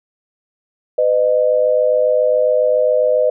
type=tone pair together; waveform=sine; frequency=505 / 612.3 Hz; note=B4 / D#5; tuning=+39 / -28 cents; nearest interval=minor third; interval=333 cents; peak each=-14 dBFS; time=0.98-3.3 s; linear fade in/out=5 ms; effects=none